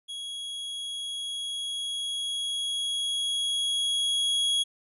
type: tone with level ramp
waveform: 45% pulse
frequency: 3322 Hz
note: G#7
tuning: in tune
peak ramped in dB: -34 to -22 dBFS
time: 0.08-4.64 s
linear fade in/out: 20 ms
effects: resampled to 24000 Hz

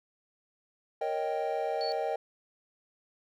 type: chord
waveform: triangle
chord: Eb dominant seventh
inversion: second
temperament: equal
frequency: 466.2 / 554.4 / 622.3 / 784 Hz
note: Bb4 / Db5 / Eb5 / G5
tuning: 0 / 0 / 0 / 0 cents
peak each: -33 / -35 / -32 / -32 dBFS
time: 1.01-2.16 s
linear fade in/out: 5 ms
type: tone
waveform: sine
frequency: 4435 Hz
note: C#8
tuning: in tune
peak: -36 dBFS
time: 1.81-1.92 s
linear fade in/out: 0 ms
effects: none

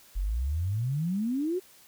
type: exponential sweep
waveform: sine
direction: up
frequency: 42.63 to 383.5 Hz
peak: -26 dBFS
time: 0.15-1.6 s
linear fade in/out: 20 ms
effects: white hiss -56 dBFS RMS until 1.87 s

